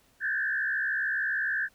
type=tone with frequency modulation; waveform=sine; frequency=1647 Hz; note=G#6; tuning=15 cents flat; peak=-26 dBFS; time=0.2-1.69 s; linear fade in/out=50 ms; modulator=66.4 Hz; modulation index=1.8; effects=pink hiss -64 dBFS RMS until 1.74 s